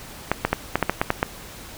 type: clicks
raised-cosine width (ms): 0.5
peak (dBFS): -3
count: 9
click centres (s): 0.316 / 0.45 / 0.53 / 0.756 / 0.827 / 0.896 / 1.015 / 1.104 / 1.229
effects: pink hiss -40 dBFS RMS until 1.77 s